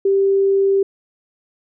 sine tone, 392 Hz, G4, in tune, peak -12 dBFS, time 0.05-0.83 s, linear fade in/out 5 ms, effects none

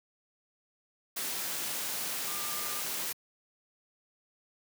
sine tone in noise, 1199 Hz, D6, 36 cents sharp, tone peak -43 dBFS, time 2.27-2.81 s, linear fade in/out 10 ms, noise white, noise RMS -35 dBFS, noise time 1.16-3.13 s, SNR -11 dB, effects high-pass 150 Hz 12 dB/octave

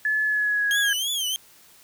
sine tone with pitch glide, 1720 to 1648 Hz, A6 to G#6, -40 to -14 cents, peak -20 dBFS, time 0.05-0.93 s, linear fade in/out 2 ms, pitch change -74 cents, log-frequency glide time 0.23-0.79 s
sawtooth tone with vibrato, 3200 Hz, G7, 35 cents sharp, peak -21 dBFS, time 0.71-1.36 s, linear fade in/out 0 ms, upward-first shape triangle, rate 3.1 Hz, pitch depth 150 cents each way
effects white hiss -53 dBFS RMS until 1.83 s

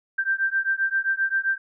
sine beating tone pair, 1568 / 1575.6 Hz, G6 / G6, 0 / +8 cents, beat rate 7.6 Hz, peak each -24 dBFS, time 0.18-1.58 s, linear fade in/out 10 ms, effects none

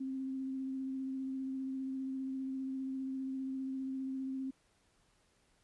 sine tone with vibrato, 265.1 Hz, C4, 23 cents sharp, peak -36 dBFS, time 0-4.51 s, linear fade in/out 10 ms, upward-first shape sine, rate 15 Hz, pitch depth 14 cents each way, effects pink hiss -72 dBFS RMS until 5.63 s + resampled to 24000 Hz

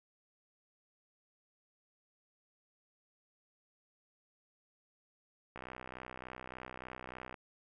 click train, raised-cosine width 0.5 ms, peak -30 dBFS, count 114, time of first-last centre 5.56-7.342 s, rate 63.4 Hz, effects none

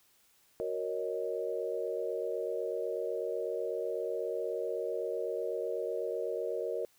sine chord, D# minor seventh, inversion first, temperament equal, 370 / 466.2 / 554.4 / 622.3 Hz, F#4 / A#4 / C#5 / D#5, 0 / 0 / 0 / 0 cents, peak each -39 / -35 / -39 / -39 dBFS, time 0.6-6.85 s, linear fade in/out 0 ms, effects white hiss -67 dBFS RMS until 6.98 s

